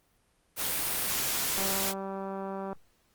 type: noise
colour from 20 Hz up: white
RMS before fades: -30 dBFS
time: 0.56-1.94 s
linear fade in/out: 50 ms
type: click train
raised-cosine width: 1 ms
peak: -24 dBFS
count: 224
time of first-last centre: 1.58-2.729 s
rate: 194 Hz
effects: pink hiss -69 dBFS RMS until 3.14 s + Opus 32 kbps